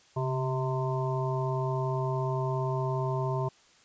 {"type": "harmonic tone with a mistuned harmonic", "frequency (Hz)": 129.8, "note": "C3", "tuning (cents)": -13, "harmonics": [1, 3, 5, 7, 8], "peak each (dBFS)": [-29, -34, -36, -37, -38], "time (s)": [0.16, 3.49], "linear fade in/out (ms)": 10, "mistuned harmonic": 1, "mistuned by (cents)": 50, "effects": ["white hiss -60 dBFS RMS until 3.84 s", "resampled to 16000 Hz"]}